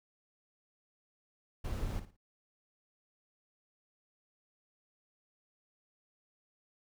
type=noise with echo; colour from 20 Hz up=brown; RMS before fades=-36 dBFS; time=1.64-2 s; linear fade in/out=10 ms; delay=56 ms; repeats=3; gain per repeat=-11 dB; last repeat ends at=2.168 s; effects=none